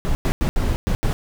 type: noise bursts at uneven times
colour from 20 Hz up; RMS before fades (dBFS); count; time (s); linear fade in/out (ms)
brown; -19; 6; 0.05-0.15 / 0.25-0.32 / 0.41-0.49 / 0.56-0.76 / 0.87-0.95 / 1.03-1.13; 0
effects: none